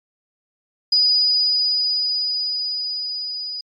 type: tone with level ramp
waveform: sine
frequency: 4942 Hz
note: D#8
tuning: 13 cents flat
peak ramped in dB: -12 to -26 dBFS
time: 0.92-3.61 s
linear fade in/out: 5 ms
effects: MP3 64 kbps